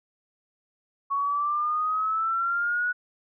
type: exponential sweep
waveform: sine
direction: up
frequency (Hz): 1108.7 to 1475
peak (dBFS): -23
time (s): 1.1-2.93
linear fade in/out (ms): 20
effects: none